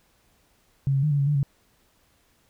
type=tone with pitch steps; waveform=sine; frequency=137.2 / 136.2 / 151.4 / 143.1 / 139.3 / 147.3 / 139.3 Hz; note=C#3 / C#3 / D#3 / D3 / C#3 / D3 / C#3; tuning=-17 / -30 / -47 / -45 / +9 / +6 / +9 cents; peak=-19 dBFS; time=0.87-1.43 s; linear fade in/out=0 ms; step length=80 ms; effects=pink hiss -64 dBFS RMS until 2.49 s